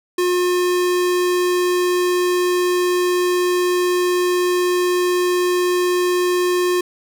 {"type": "tone", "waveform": "square", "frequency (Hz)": 358.4, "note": "F4", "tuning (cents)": 45, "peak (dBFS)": -16, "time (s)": [0.18, 6.81], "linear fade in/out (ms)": 5, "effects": []}